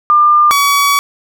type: tone pair in turn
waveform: sine / sawtooth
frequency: 1199 / 1133.7 Hz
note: D6 / C#6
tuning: +36 / +39 cents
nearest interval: minor second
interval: 97 cents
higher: first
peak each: -5 dBFS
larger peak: neither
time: 0.1-0.51 / 0.51-0.99 s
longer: second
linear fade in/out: 0 ms
effects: none